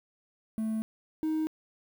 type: tone pair in turn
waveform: triangle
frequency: 220 / 313.7 Hz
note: A3 / D#4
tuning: 0 / +14 cents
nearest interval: tritone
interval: 614 cents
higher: second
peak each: -26 / -24 dBFS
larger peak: second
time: 0.58-0.82 / 1.23-1.47 s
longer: neither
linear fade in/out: 0 ms
effects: tanh soft clip ceiling -21 dBFS + 9-bit